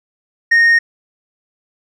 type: tone with tanh clipping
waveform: triangle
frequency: 1852 Hz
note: A#6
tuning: 12 cents flat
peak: -8 dBFS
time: 0.51-0.79 s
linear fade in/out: 10 ms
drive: 7 dB
effects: none